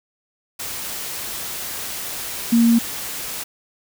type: tone in noise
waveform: sine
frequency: 232.6 Hz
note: A#3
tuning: 4 cents flat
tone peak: -11 dBFS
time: 2.52-2.79 s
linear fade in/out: 10 ms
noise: white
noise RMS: -29 dBFS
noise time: 0.59-3.44 s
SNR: +15 dB
effects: none